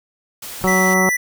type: noise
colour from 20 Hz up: white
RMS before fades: -32 dBFS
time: 0.42-0.94 s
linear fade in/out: 5 ms
type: noise with exponential decay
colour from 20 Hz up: brown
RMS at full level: -30 dBFS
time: 0.61-0.94 s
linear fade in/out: 0 ms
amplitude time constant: 71 ms
type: harmonic tone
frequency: 187 Hz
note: F#3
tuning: 19 cents sharp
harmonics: 1 / 2 / 3 / 4 / 5 / 6 / 7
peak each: -18 / -21 / -23 / -24 / -25 / -26 / -26 dBFS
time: 0.64-1.09 s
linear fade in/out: 0 ms
type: tone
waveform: square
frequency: 1975.5 Hz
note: B6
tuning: in tune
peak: -17 dBFS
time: 0.67-1.17 s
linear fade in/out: 10 ms
effects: none